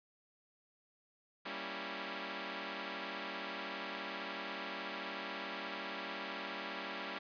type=chord; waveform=5% pulse; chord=G diminished seventh; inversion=none; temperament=equal; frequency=196 / 233.1 / 277.2 / 329.6 Hz; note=G3 / Bb3 / Db4 / Fb4; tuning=0 / 0 / 0 / 0 cents; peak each=-34 / -37 / -34 / -35 dBFS; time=1.45-7.19 s; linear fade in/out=10 ms; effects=resampled to 11025 Hz